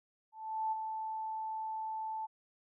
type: tone with ADSR envelope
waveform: sine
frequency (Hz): 878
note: A5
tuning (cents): -4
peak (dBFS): -30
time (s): 0.32-2.27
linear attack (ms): 400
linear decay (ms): 18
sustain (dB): -6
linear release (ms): 22
effects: none